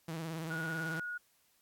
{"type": "tone with vibrato", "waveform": "sawtooth", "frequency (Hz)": 162.1, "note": "E3", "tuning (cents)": -29, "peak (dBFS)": -34, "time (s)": [0.08, 1], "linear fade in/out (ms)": 5, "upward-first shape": "sine", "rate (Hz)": 18, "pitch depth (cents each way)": 62}
{"type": "tone", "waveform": "sine", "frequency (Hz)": 1449, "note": "F#6", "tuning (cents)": -37, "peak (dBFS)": -37, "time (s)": [0.5, 1.18], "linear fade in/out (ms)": 10}
{"effects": ["white hiss -71 dBFS RMS until 1.61 s", "AAC 64 kbps"]}